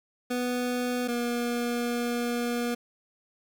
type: tone pair in turn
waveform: 25% pulse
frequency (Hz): 246.9 / 239.6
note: B3 / A#3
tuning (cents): 0 / +48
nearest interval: minor second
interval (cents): 52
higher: first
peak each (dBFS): -23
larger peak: neither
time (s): 0.3-1.08 / 1.08-2.75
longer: second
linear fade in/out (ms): 10
effects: 9-bit